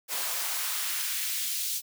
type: noise with high-pass filter sweep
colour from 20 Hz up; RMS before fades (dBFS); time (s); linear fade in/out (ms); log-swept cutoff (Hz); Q
white; -31; 0.08-1.82; 50; 510 to 4300; 1
effects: none